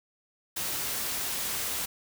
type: noise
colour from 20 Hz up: white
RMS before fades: -32 dBFS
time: 0.56-1.86 s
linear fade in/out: 10 ms
effects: none